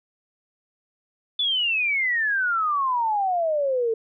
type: exponential sweep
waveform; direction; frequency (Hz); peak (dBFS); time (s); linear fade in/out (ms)
sine; down; 3502 to 440; -20; 1.39-3.94; 5
effects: none